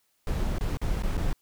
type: noise with dropouts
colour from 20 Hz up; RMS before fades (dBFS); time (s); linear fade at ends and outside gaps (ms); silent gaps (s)
brown; -27; 0.27-1.33; 1; 0.584-0.609 / 0.771-0.815 / 1.023-1.034 / 1.17-1.177
effects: white hiss -71 dBFS RMS until 1.41 s